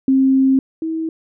sine tone pair in turn, 266.2 / 322.3 Hz, C4 / E4, +30 / -39 cents, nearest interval minor third, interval 331 cents, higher second, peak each -10 / -19 dBFS, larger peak first, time 0.08-0.59 / 0.82-1.09 s, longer first, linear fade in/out 2 ms, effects none

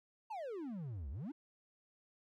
triangle exponential two-way sweep, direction down then up, 932.3 to 62.3 to 326.2 Hz, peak -39 dBFS, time 0.3-1.32 s, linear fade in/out 10 ms, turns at 1.1 s, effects none

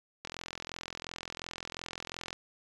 click train, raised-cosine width 0.2 ms, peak -21 dBFS, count 90, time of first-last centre 0.25-2.329 s, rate 42.8 Hz, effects resampled to 24000 Hz

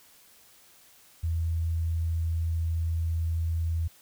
sine tone, 82.41 Hz, E2, in tune, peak -25 dBFS, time 1.23-3.88 s, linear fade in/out 10 ms, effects white hiss -57 dBFS RMS until 4.01 s

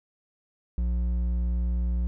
sine tone with hard clipping, 59.7 Hz, A#1, 42 cents sharp, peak -25 dBFS, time 0.78-2.07 s, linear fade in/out 0 ms, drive 6 dB, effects none

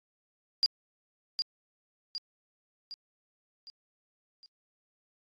sine tone with echo, 4817 Hz, D8, 43 cents sharp, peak -21 dBFS, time 0.63-0.66 s, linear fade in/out 0 ms, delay 760 ms, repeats 5, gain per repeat -6 dB, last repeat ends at 4.46 s, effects AAC 32 kbps

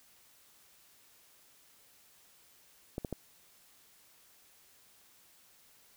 clicks, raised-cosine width 2 ms, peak -22 dBFS, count 3, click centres 2.981 / 3.048 / 3.127 s, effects white hiss -63 dBFS RMS until 5.96 s

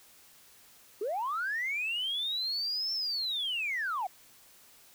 sine linear two-way sweep, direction up then down, 376.3 to 5400 to 702 Hz, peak -29 dBFS, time 1.01-4.07 s, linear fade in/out 5 ms, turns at 2.93 s, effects tanh soft clip ceiling -26 dBFS + white hiss -58 dBFS RMS until 4.94 s

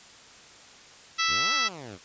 harmonic tone, 659.3 Hz, E5, in tune, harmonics 2 / 3 / 4 / 5 / 6 / 7 / 8 / 9, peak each -28 / -30 / -31 / -32 / -33 / -33 / -34 / -35 dBFS, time 1.18-1.69 s, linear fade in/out 20 ms
10% pulse exponential two-way sweep, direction up then down, 55 to 311.1 to 82.4 Hz, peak -31 dBFS, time 1.27-1.99 s, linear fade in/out 50 ms, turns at 1.54 s
effects white hiss -50 dBFS RMS until 2.04 s + resampled to 16000 Hz

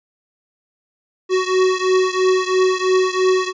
square beating tone pair, 371.5 / 374.5 Hz, F#4 / F#4, +7 / +21 cents, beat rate 3 Hz, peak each -17 / -19 dBFS, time 1.29-3.53 s, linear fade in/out 50 ms, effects resampled to 16000 Hz

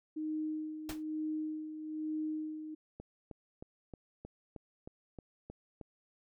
sine tone with tremolo, 310 Hz, D#4, 6 cents flat, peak -33 dBFS, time 0.16-2.75 s, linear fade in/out 10 ms, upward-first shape sine, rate 1.1 Hz, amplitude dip 60%
pink noise with exponential decay, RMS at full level -38 dBFS, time 0.89-1.03 s, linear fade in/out 2 ms, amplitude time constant 29 ms
click train, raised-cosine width 2 ms, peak -32 dBFS, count 10, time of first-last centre 3-5.812 s, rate 3.2 Hz
effects none

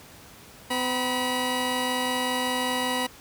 15% pulse tone pair together, 253.7 / 969.5 Hz, B3 / B5, +47 / -32 cents, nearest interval octave + major seventh, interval 2321 cents, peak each -21 dBFS, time 0.7-3.07 s, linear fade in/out 10 ms, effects pink hiss -48 dBFS RMS until 3.2 s + high-pass 60 Hz 12 dB/octave

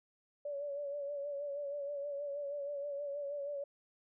sine tone with vibrato, 571 Hz, D5, 49 cents flat, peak -37 dBFS, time 0.45-3.64 s, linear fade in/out 5 ms, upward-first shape sine, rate 6.3 Hz, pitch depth 43 cents each way, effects none

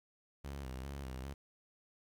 sawtooth tone with vibrato, 67 Hz, C2, 42 cents sharp, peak -38 dBFS, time 0.44-1.34 s, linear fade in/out 10 ms, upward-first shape square, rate 2.5 Hz, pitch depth 66 cents each way, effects 12-bit

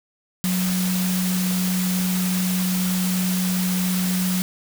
sine tone in noise, 183.5 Hz, F#3, 14 cents flat, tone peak -20 dBFS, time 0.44-4.42 s, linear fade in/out 0 ms, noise white, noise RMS -28 dBFS, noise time 0.44-4.42 s, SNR +5 dB, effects none

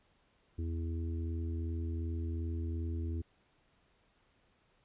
harmonic tone, 82.7 Hz, E2, 6 cents sharp, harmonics 1 / 3 / 4 / 5, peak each -34 / -45 / -45 / -53 dBFS, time 0.58-3.22 s, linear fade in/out 10 ms, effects pink hiss -71 dBFS RMS until 4.84 s + resampled to 8000 Hz

